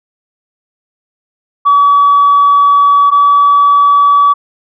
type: tone pair in turn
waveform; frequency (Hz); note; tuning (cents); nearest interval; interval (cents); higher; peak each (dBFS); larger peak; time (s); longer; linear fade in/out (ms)
sine; 1140 / 1144.3; C#6 / D6; +48 / -45; unison; 7; second; -3; neither; 1.65-3.11 / 3.11-4.34; first; 20
effects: tanh soft clip ceiling 0 dBFS